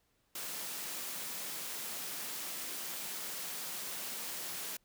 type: high-pass noise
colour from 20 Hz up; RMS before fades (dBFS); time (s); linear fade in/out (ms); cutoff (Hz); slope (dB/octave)
white; -41; 0.35-4.77; 5; 140; 48
effects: pink hiss -75 dBFS RMS until 4.84 s